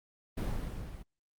brown noise with level ramp, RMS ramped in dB -31 to -45 dBFS, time 0.37-1.03 s, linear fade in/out 10 ms, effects Opus 24 kbps

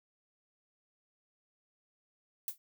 violet noise with exponential decay, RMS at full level -32 dBFS, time 2.48-2.58 s, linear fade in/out 1 ms, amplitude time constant 20 ms, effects none

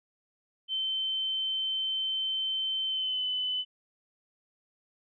sine tone with pitch glide, 3088 to 3014 Hz, G7 to F#7, -27 to +31 cents, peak -28 dBFS, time 0.68-3.65 s, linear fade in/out 50 ms, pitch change -42 cents, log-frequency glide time 2.86-3.26 s, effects none

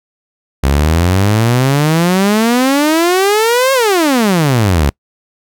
sawtooth exponential two-way sweep, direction up then down, 66 to 547 to 66 Hz, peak -5 dBFS, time 0.63-4.9 s, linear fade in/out 10 ms, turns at 3.73 s, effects noise-tail reverb RT60 0.1 s tail -26 dB re dry

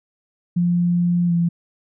sine tone with pitch glide, 174.61 to 170.62 Hz, F3 to F3, 0 to -40 cents, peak -15 dBFS, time 0.56-1.49 s, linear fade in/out 10 ms, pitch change -40 cents, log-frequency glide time 1.27-1.32 s, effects none

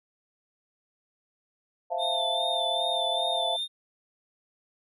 sine chord, F major seventh, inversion second, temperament equal, 523.3 / 659.3 / 698.5 / 880 Hz, C5 / E5 / F5 / A5, 0 / 0 / 0 / 0 cents, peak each -36 / -32 / -30 / -35 dBFS, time 1.9-3.57 s, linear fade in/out 20 ms
triangle tone with vibrato, 3585 Hz, A7, 32 cents sharp, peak -27 dBFS, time 1.98-3.68 s, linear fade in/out 50 ms, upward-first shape sine, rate 2.5 Hz, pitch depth 41 cents each way
effects none

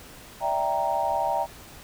sine chord, E half-diminished seventh, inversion third, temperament equal, 587.3 / 659.3 / 784 / 932.3 Hz, D5 / E5 / G5 / Bb5, 0 / 0 / 0 / 0 cents, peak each -31 / -29 / -27 / -27 dBFS, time 0.4-1.47 s, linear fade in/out 50 ms, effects pink hiss -46 dBFS RMS until 1.83 s

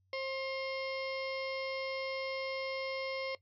harmonic tone with a mistuned harmonic, 532 Hz, C5, 29 cents sharp, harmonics 1 / 2 / 4 / 5 / 6 / 7 / 8 / 9 / 10, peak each -37 / -45 / -41 / -51 / -50 / -57 / -50 / -54 / -50 dBFS, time 0.13-3.35 s, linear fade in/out 2 ms, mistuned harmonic 5, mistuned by +73 cents, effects noise-tail reverb RT60 0.1 s tail -19 dB re dry + added 94 Hz sine -70 dBFS peak until 3.41 s

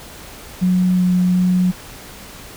sine tone with pitch steps, 182.6 / 181 / 182 Hz, F#3 / F#3 / F#3, -23 / -38 / -28 cents, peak -12 dBFS, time 0.61-1.72 s, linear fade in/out 20 ms, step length 370 ms, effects pink hiss -37 dBFS RMS until 2.56 s

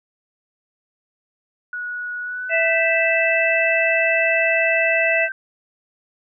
sine tone with pitch glide, 1462 to 1557.9 Hz, F#6 to G6, -21 to -11 cents, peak -25 dBFS, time 1.73-5.32 s, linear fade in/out 2 ms, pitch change +110 cents, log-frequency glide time 2.22-2.86 s
harmonic tone, 659.3 Hz, E5, in tune, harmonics 1 / 3 / 4, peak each -20 / -20 / -20 dBFS, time 2.49-5.29 s, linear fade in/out 50 ms
effects none

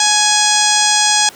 harmonic tone with a mistuned harmonic, 834 Hz, G#5, 7 cents sharp, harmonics 1 / 2 / 3 / 4 / 5 / 6 / 7 / 8 / 9 / 10, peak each -17 / -20 / -23 / -18 / -22 / -18 / -20 / -18 / -23 / -21 dBFS, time 0-1.29 s, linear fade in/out 2 ms, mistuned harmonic 1, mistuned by +23 cents, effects pink hiss -38 dBFS RMS until 1.35 s + high-pass 200 Hz 12 dB/octave

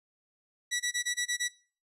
15% pulse tone bursts, 1948 Hz, B6, 24 cents flat, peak -22 dBFS, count 7, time 0.71-1.486 s, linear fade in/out 20 ms, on 92 ms, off 22 ms, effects noise-tail reverb RT60 0.4 s tail -21 dB re dry + resampled to 32000 Hz

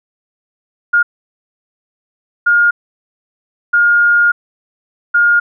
sine tone bursts at uneven times, 1420 Hz, F6, 28 cents sharp, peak -7 dBFS, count 4, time 0.93-1.03 / 2.46-2.71 / 3.73-4.32 / 5.14-5.4 s, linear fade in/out 10 ms, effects none

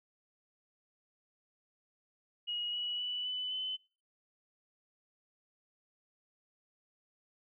sine tone with pitch steps, 2895 / 2929 / 2963 / 2997 / 3032 Hz, F#7 / F#7 / F#7 / F#7 / F#7, -38 / -18 / +2 / +22 / +42 cents, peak -34 dBFS, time 2.47-3.77 s, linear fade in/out 20 ms, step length 260 ms, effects noise-tail reverb RT60 0.4 s tail -23 dB re dry

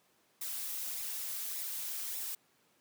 blue noise with flanger, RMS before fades -39 dBFS, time 0.41-2.35 s, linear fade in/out 5 ms, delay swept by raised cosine 0.65 to 4.45 ms, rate 1.7 Hz, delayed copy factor -0.5, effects pink hiss -70 dBFS RMS until 2.8 s + high-pass 200 Hz 12 dB/octave

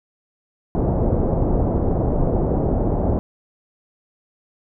pink low-pass noise, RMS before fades -19 dBFS, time 0.75-3.19 s, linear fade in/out 0 ms, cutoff 700 Hz, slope 24 dB/octave, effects none

